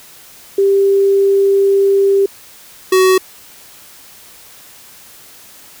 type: tone pair in turn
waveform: sine / square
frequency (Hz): 394.4 / 374.6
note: G4 / F#4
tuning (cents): +11 / +21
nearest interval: minor second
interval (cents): 90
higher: first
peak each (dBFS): -8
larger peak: neither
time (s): 0.58-2.26 / 2.92-3.18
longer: first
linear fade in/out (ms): 5
effects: white hiss -40 dBFS RMS until 5.8 s